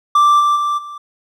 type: tone with level steps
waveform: triangle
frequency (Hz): 1174.7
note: D6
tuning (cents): 0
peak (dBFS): -6 / -9 / -13 / -26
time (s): 0.15-0.98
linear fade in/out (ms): 5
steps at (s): 0.39 / 0.55 / 0.77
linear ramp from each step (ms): 20
effects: none